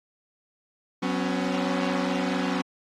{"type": "chord", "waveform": "sawtooth", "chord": "F# suspended fourth", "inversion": "none", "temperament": "equal with one note detuned", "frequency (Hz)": [185, 252.6, 277.2], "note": ["F#3", "B3", "C#4"], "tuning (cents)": [0, 39, 0], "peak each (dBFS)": -25, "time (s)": [1.02, 2.62], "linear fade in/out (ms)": 10, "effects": ["low-pass 5000 Hz 12 dB/octave", "AAC 48 kbps"]}